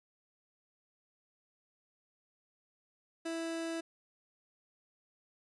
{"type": "tone", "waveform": "30% pulse", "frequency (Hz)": 329.6, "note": "E4", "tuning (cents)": 0, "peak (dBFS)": -33, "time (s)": [3.25, 3.81], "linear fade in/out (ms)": 10, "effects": ["resampled to 24000 Hz"]}